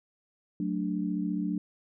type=chord; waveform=sine; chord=D major; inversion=first; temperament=equal; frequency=185 / 220 / 293.7 Hz; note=F#3 / A3 / D4; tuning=0 / 0 / 0 cents; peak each=-31 / -34 / -32 dBFS; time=0.6-1.58 s; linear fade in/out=2 ms; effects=none